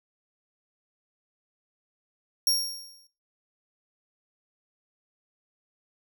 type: tone with exponential decay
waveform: sawtooth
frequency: 5570 Hz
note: F8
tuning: 5 cents flat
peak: -16 dBFS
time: 2.47-3.07 s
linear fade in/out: 2 ms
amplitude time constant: 130 ms
effects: noise-tail reverb RT60 0.3 s tail -20 dB re dry